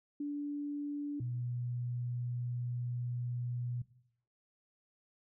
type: tone pair in turn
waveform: sine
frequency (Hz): 290 / 121.93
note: D4 / B2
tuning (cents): -22 / -22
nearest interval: octave + minor third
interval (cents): 1500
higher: first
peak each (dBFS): -34 / -35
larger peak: first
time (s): 0.2-1.2 / 1.2-3.82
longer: second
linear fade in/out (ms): 5
effects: noise-tail reverb RT60 0.7 s tail -17 dB re dry